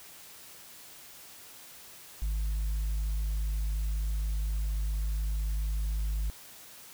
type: tone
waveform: sine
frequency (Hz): 52.1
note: G#1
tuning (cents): +6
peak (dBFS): -25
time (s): 2.22-6.3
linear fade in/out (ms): 0
effects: tanh soft clip ceiling -27 dBFS + white hiss -50 dBFS RMS until 6.93 s